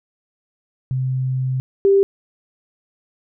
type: tone pair in turn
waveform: sine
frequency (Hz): 130 / 394.1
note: C3 / G4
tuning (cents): -11 / +9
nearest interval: octave + perfect fifth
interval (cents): 1920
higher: second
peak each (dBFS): -18 / -10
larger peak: second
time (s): 0.91-1.6 / 1.85-2.03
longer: first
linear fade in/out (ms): 0
effects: none